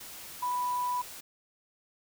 sine tone in noise, 987.8 Hz, B5, in tune, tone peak -28 dBFS, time 0.42-1.02 s, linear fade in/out 10 ms, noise white, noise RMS -45 dBFS, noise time 0-1.21 s, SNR +14 dB, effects none

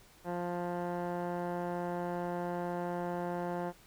15% pulse tone with low-pass filter, 175.5 Hz, F3, 9 cents sharp, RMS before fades -36 dBFS, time 0.24-3.73 s, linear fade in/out 50 ms, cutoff 1100 Hz, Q 2.8, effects pink hiss -60 dBFS RMS until 3.86 s

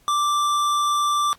sine tone with hard clipping, 1174.7 Hz, D6, in tune, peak -20 dBFS, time 0.08-1.33 s, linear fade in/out 0 ms, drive 14 dB, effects pink hiss -58 dBFS RMS until 1.38 s + AAC 64 kbps

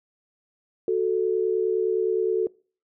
sine tone pair together, 370.3 / 440 Hz, F#4 / A4, +1 / 0 cents, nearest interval minor third, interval 299 cents, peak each -23 dBFS, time 0.88-2.47 s, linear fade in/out 2 ms, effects noise-tail reverb RT60 0.4 s tail -24 dB re dry

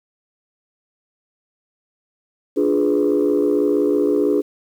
sine chord, D diminished seventh, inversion none, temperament equal, 293.7 / 349.2 / 415.3 / 493.9 Hz, D4 / F4 / Ab4 / Cb5, 0 / 0 / 0 / 0 cents, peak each -18 / -21 / -17 / -23 dBFS, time 2.56-4.42 s, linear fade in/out 20 ms, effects tanh soft clip ceiling -8 dBFS + 8-bit

